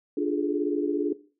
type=tone cluster; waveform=sine; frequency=293.8 / 347.5 / 409.6 / 427.4 Hz; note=D4 / F4 / G#4 / G#4; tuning=+1 / -9 / -24 / +50 cents; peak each=-26 / -29 / -32 / -32 dBFS; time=0.17-1.13 s; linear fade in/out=5 ms; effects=noise-tail reverb RT60 0.4 s tail -17 dB re dry